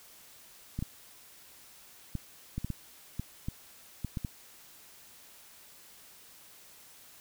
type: clicks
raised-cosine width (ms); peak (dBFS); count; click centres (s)
5; -21; 11; 0.79 / 0.825 / 2.153 / 2.58 / 2.646 / 2.703 / 3.196 / 3.485 / 4.047 / 4.172 / 4.248
effects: white hiss -55 dBFS RMS until 7.2 s